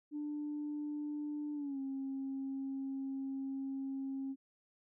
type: tone with pitch glide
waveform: sine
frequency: 296.3 to 270.1 Hz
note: D4 to C#4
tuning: +15 to -45 cents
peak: -36 dBFS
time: 0.11-4.36 s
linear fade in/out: 50 ms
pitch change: -160 cents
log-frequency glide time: 1.54-1.79 s
effects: tanh soft clip ceiling -33 dBFS